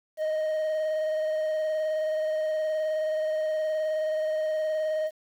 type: tone with vibrato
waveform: triangle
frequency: 623 Hz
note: D#5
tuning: 2 cents sharp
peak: -23 dBFS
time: 0.17-5.11 s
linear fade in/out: 50 ms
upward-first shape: sine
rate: 19 Hz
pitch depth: 18 cents each way
effects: 9-bit